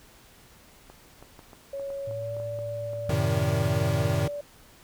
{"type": "clicks", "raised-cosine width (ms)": 1, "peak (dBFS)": -32, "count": 11, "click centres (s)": [0.9, 1.226, 1.392, 1.532, 1.797, 1.903, 2.111, 2.367, 2.4, 2.589, 2.933]}
{"type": "tone with pitch glide", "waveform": "sine", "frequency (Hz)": [554.4, 579.9], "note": ["C#5", "D5"], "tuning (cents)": [0, -22], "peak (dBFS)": -31, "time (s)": [1.73, 4.41], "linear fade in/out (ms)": 5, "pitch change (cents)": 78, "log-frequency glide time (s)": [2.05, 2.37]}
{"type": "tone with vibrato", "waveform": "sine", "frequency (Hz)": 110, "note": "A2", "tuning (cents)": 0, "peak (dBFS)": -36, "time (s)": [2.07, 4.09], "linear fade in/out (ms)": 5, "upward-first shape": "sine", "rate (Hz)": 18, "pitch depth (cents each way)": 13}
{"type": "chord", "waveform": "square", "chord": "F# diminished seventh", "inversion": "none", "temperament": "equal", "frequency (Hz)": [92.5, 110, 130.81, 155.56], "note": ["F#2", "A2", "C3", "Eb3"], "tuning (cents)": [0, 0, 0, 0], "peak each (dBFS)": -30, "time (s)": [3.09, 4.28], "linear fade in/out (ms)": 5}
{"effects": ["pink hiss -54 dBFS RMS until 4.83 s"]}